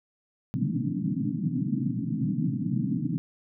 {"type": "band-pass noise", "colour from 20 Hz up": "pink", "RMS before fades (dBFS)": -28, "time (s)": [0.54, 3.18], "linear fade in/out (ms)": 0, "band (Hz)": [120, 300], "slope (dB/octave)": 96, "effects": []}